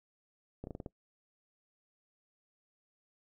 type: slowing click train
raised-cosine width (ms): 2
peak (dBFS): -28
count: 6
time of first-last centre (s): 0.64-0.862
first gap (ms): 31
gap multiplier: 1.18
effects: noise-tail reverb RT60 0.1 s tail -21 dB re dry